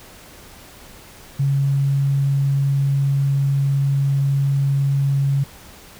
sine tone, 138.59 Hz, C#3, in tune, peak -15 dBFS, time 1.39-5.44 s, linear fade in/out 10 ms, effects pink hiss -43 dBFS RMS until 5.99 s

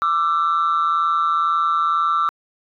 sine tone pair together, 1174.7 / 1336.7 Hz, D6 / E6, 0 / +24 cents, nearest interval major second, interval 224 cents, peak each -17 dBFS, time 0.02-2.29 s, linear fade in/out 0 ms, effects tanh soft clip ceiling -12 dBFS

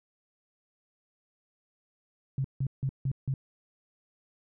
sine tone bursts, 134.3 Hz, C3, 46 cents sharp, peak -26 dBFS, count 5, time 2.38-3.34 s, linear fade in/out 2 ms, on 64 ms, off 160 ms, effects none

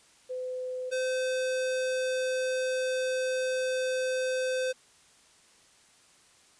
sine / square tone pair in turn, 508 / 514.2 Hz, B4 / C5, +49 / -30 cents, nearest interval unison, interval 21 cents, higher second, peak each -32 / -28 dBFS, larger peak second, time 0.29-0.91 / 0.91-4.73 s, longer second, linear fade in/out 20 ms, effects white hiss -60 dBFS RMS until 6.59 s + resampled to 22050 Hz

